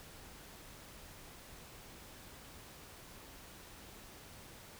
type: silence
effects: pink hiss -54 dBFS RMS until 4.79 s